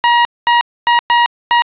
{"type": "tone bursts at uneven times", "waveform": "sawtooth", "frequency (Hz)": 952, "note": "A#5", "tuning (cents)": 36, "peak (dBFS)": -4, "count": 5, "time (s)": [[0.04, 0.25], [0.47, 0.61], [0.87, 0.99], [1.1, 1.26], [1.51, 1.62]], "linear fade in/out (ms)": 0, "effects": ["resampled to 8000 Hz", "7-bit"]}